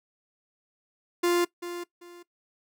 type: tone with echo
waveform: 45% pulse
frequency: 349.2 Hz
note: F4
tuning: in tune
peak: -21 dBFS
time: 1.23-1.45 s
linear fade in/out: 10 ms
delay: 390 ms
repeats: 2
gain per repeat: -12 dB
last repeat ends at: 2.23 s
effects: noise-tail reverb RT60 0.1 s tail -19 dB re dry